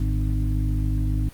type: harmonic tone with a mistuned harmonic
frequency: 50.9 Hz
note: G#1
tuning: 34 cents flat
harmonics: 1 / 2 / 3 / 5 / 6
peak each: -22 / -25 / -33 / -33 / -34 dBFS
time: 0-1.29 s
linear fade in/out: 5 ms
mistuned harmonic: 2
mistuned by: +59 cents
effects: pink hiss -49 dBFS RMS until 1.33 s + Opus 48 kbps